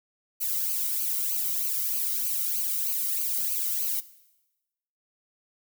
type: noise with flanger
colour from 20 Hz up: violet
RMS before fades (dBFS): -28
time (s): 0.4-4.01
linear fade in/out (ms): 20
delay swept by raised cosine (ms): 0.55 to 1.19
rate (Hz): 3.2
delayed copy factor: -1
effects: noise-tail reverb RT60 1.0 s tail -18 dB re dry